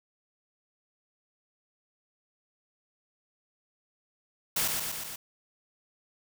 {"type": "noise with echo", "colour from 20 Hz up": "white", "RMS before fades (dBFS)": -28, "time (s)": [4.56, 4.68], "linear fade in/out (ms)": 5, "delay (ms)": 120, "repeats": 4, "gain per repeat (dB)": -3, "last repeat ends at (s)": 5.16, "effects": []}